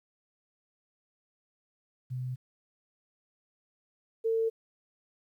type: tone pair in turn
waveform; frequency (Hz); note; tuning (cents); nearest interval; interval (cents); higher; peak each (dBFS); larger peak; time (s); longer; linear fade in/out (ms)
sine; 127 / 450.5; B2 / A4; +49 / +41; octave + minor seventh; 2192; second; -32 / -25; second; 2.1-2.36 / 4.24-4.5; neither; 20
effects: 11-bit